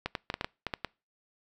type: clicks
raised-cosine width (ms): 0.3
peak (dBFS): -15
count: 9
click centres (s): 0.06 / 0.152 / 0.301 / 0.341 / 0.411 / 0.445 / 0.667 / 0.738 / 0.847
effects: noise-tail reverb RT60 0.3 s tail -25 dB re dry